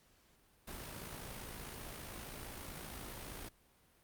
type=noise with amplitude modulation; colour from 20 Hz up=pink; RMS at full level=-45 dBFS; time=0.67-3.49 s; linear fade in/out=10 ms; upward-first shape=sine; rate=55.2 Hz; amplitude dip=40%; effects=pink hiss -69 dBFS RMS until 4.03 s + Opus 48 kbps